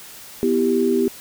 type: chord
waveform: sine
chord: E minor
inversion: second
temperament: equal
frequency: 246.9 / 329.6 / 392 Hz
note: B3 / E4 / G4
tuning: 0 / 0 / 0 cents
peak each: -20 / -23 / -18 dBFS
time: 0.43-1.08 s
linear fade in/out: 0 ms
effects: white hiss -40 dBFS RMS until 1.2 s